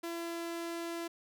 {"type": "tone", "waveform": "sawtooth", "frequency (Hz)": 337.4, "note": "E4", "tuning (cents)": 40, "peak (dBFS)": -33, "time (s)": [0.03, 1.08], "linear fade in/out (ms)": 10, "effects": []}